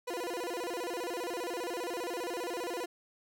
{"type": "tone with vibrato", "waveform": "30% pulse", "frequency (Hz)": 415.3, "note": "G#4", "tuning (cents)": 0, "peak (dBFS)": -32, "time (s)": [0.07, 2.86], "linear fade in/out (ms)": 10, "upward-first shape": "square", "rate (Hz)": 15, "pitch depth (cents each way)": 300, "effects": []}